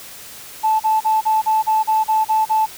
sine tone bursts, 874 Hz, A5, 12 cents flat, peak -12 dBFS, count 10, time 0.63-2.663 s, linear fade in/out 20 ms, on 170 ms, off 37 ms, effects tanh soft clip ceiling -8 dBFS + white hiss -37 dBFS RMS until 2.77 s

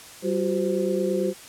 sine tone cluster, 192.6 / 354.7 / 383.7 / 517 Hz, G3 / F4 / G4 / C5, -30 / +27 / -37 / -21 cents, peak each -27 dBFS, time 0.22-1.34 s, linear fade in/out 50 ms, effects white hiss -44 dBFS RMS until 1.48 s + low-pass 11000 Hz 12 dB/octave

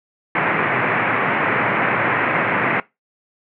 white band-pass noise, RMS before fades -19 dBFS, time 0.35-2.8 s, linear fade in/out 2 ms, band 110 to 2300 Hz, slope 48 dB/octave, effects noise-tail reverb RT60 0.2 s tail -20 dB re dry

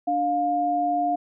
sine tone pair together, 293.7 / 706.7 Hz, D4 / F5, 0 / +20 cents, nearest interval octave + minor third, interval 1520 cents, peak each -28 / -21 dBFS, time 0.07-1.16 s, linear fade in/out 10 ms, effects none

